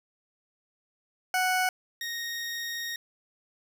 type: tone pair in turn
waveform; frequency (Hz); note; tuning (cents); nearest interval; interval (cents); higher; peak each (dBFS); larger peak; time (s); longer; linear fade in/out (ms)
20% pulse; 740 / 1864.7; F#5 / A#6; 0 / 0; octave + major third; 1600; second; -19 / -27; first; 1.34-1.69 / 2.01-2.96; second; 2
effects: none